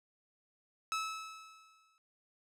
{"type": "tone with exponential decay", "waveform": "sawtooth", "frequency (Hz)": 1300, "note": "E6", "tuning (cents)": -24, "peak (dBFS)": -28, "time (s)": [0.92, 1.98], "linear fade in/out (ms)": 0, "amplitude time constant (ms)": 230, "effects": ["low-pass 9000 Hz 12 dB/octave"]}